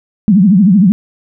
sine tone with vibrato, 194.6 Hz, G3, 12 cents flat, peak -4 dBFS, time 0.28-0.92 s, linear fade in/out 0 ms, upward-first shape triangle, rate 13 Hz, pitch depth 250 cents each way, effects none

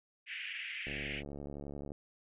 white band-pass noise, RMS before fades -42 dBFS, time 0.26-1.23 s, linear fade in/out 50 ms, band 1800 to 2900 Hz, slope 48 dB/octave
click train, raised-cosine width 2 ms, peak -31 dBFS, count 76, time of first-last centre 0.87-1.919 s, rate 71.5 Hz
effects resampled to 8000 Hz

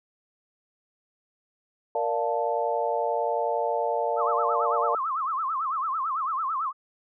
sine chord, Bb major seventh, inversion none, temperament equal, 466.2 / 587.3 / 698.5 / 880 Hz, Bb4 / D5 / F5 / A5, 0 / 0 / 0 / 0 cents, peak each -29 dBFS, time 1.95-4.95 s, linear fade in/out 2 ms
sine tone with vibrato, 1174.7 Hz, D6, in tune, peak -25 dBFS, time 4.16-6.73 s, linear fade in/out 50 ms, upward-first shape sine, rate 9 Hz, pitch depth 220 cents each way
effects none

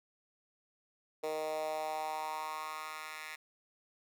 10% pulse tone with high-pass filter sweep, 155.56 Hz, D#3, in tune, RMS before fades -39 dBFS, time 1.23-3.36 s, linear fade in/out 10 ms, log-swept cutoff 490 to 1700 Hz, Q 3.6, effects none

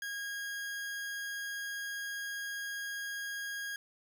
40% pulse tone, 1635 Hz, G#6, 28 cents flat, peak -36 dBFS, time 0.02-3.76 s, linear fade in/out 2 ms, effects none

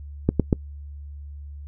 clicks, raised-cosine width 3 ms, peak -4 dBFS, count 3, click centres 0.29 / 0.397 / 0.528 s, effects noise-tail reverb RT60 0.1 s tail -24 dB re dry + added 72 Hz sine -35 dBFS peak until 1.67 s

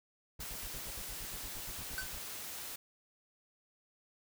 brown noise bursts, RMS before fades -47 dBFS, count 16, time 0.39-2.184 s, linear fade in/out 5 ms, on 54 ms, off 62 ms
white noise, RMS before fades -44 dBFS, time 0.4-2.76 s, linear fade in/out 5 ms
square tone with exponential decay, 1526 Hz, G6, 47 cents flat, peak -34 dBFS, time 1.98-2.14 s, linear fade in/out 0 ms, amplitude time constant 33 ms
effects none

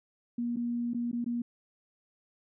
sine tone with dropouts, 238.3 Hz, A#3, 38 cents sharp, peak -29 dBFS, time 0.38-1.42 s, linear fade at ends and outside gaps 5 ms, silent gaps 0.561-0.568 / 0.935-0.945 / 1.115-1.129 / 1.244-1.261 s, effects none

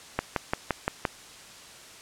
click train, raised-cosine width 0.5 ms, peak -9 dBFS, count 6, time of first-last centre 0.19-1.052 s, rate 5.8 Hz, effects white hiss -47 dBFS RMS until 2.01 s + low-pass 8000 Hz 12 dB/octave

